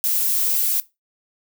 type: noise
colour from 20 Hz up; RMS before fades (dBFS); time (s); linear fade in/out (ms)
violet; -20; 0.04-0.8; 0
effects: noise-tail reverb RT60 0.2 s tail -17 dB re dry